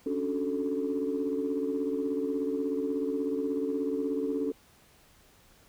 sine chord, D major seventh, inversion third, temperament equal, 277.2 / 293.7 / 370 / 440 Hz, C#4 / D4 / F#4 / A4, 0 / 0 / 0 / 0 cents, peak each -31 / -35 / -36 / -31 dBFS, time 0.06-4.52 s, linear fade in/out 5 ms, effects tanh soft clip ceiling -20 dBFS + pink hiss -60 dBFS RMS until 5.68 s

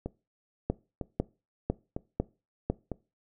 two click trains, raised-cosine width 2 ms, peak -20 / -13 dBFS, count 4 / 5, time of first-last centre 0.06-2.917 / 0.7-2.7 s, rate 1.05 / 2 Hz, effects noise-tail reverb RT60 0.3 s tail -21 dB re dry

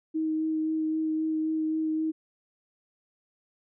sine tone with vibrato, 315.1 Hz, D#4, 22 cents sharp, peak -25 dBFS, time 0.14-2.12 s, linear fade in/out 20 ms, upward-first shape sine, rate 3.8 Hz, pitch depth 11 cents each way, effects none

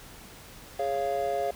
triangle chord, Db major, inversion second, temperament just, 415.8 / 554.4 / 693 Hz, Ab4 / Db5 / F5, +2 / 0 / -14 cents, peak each -31 / -29 / -27 dBFS, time 0.79-1.51 s, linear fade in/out 5 ms, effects pink hiss -48 dBFS RMS until 1.55 s

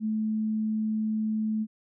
sine tone, 217.1 Hz, A3, 23 cents flat, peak -25 dBFS, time 0-1.67 s, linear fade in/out 50 ms, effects none

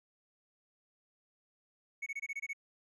triangle tone bursts, 2217 Hz, C#7, in tune, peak -34 dBFS, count 8, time 2.02-2.533 s, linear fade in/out 10 ms, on 44 ms, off 23 ms, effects resampled to 24000 Hz

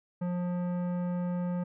triangle tone with tanh clipping, 177.5 Hz, F3, 28 cents sharp, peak -31 dBFS, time 0.21-1.64 s, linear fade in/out 10 ms, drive 18 dB, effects none

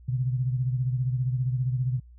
sine beating tone pair, 125.6 / 140.6 Hz, B2 / C#3, +30 / +25 cents, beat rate 15 Hz, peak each -24 / -32 dBFS, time 0.08-2 s, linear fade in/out 10 ms, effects added 60 Hz sine -47 dBFS peak until 2.18 s

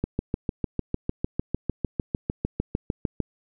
click train, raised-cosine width 3 ms, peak -11 dBFS, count 22, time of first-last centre 0.04-3.203 s, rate 6.64 Hz, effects none

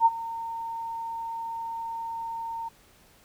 sine tone with ADSR envelope, 915 Hz, A#5, 32 cents flat, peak -13 dBFS, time 0-2.69 s, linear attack 56 ms, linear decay 37 ms, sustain -18 dB, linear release 12 ms, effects pink hiss -58 dBFS RMS until 3.24 s

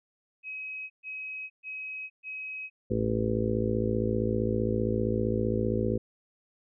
sine tone bursts, 2543 Hz, D#7, 37 cents sharp, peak -35 dBFS, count 4, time 0.43-2.7 s, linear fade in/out 50 ms, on 470 ms, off 130 ms
harmonic tone, 55.3 Hz, A1, 9 cents sharp, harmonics 1 / 2 / 4 / 5 / 6 / 7 / 8 / 9, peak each -37 / -31 / -31 / -37 / -36 / -32 / -36 / -33 dBFS, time 2.9-5.98 s, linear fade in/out 10 ms
effects none

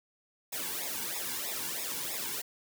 white noise with flanger, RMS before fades -36 dBFS, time 0.52-2.42 s, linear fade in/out 10 ms, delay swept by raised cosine 0.66 to 1.63 ms, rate 3.1 Hz, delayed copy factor -1, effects none

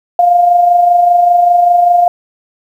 sine tone with amplitude modulation, 703 Hz, F5, 11 cents sharp, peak -3 dBFS, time 0.19-2.08 s, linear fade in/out 2 ms, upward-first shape sine, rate 25.1 Hz, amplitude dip 45%, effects 7-bit

